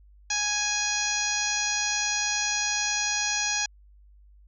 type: harmonic tone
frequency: 830.6 Hz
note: G#5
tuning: in tune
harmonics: 1 / 2 / 3 / 4 / 5 / 6 / 7 / 8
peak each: -35 / -32 / -32 / -36 / -34 / -35 / -31 / -31 dBFS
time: 0.3-3.66 s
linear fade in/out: 5 ms
effects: added 50 Hz sine -51 dBFS peak until 4.47 s